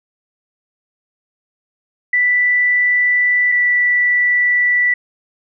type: tone pair in turn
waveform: sine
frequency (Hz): 1975.5 / 1964.6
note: B6 / B6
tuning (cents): 0 / -10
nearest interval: unison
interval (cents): 10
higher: first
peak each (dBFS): -11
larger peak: neither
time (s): 2.13-3.52 / 3.52-4.94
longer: second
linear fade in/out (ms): 5
effects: none